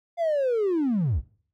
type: linear sweep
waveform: triangle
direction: down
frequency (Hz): 698.5 to 45.81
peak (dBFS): -18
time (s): 0.17-1.22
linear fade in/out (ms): 50
effects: noise-tail reverb RT60 0.5 s tail -23 dB re dry + tanh soft clip ceiling -17 dBFS